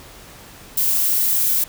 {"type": "noise", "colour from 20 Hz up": "violet", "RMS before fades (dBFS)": -18, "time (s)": [0.77, 1.64], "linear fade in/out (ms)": 5, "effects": ["pink hiss -42 dBFS RMS until 1.68 s"]}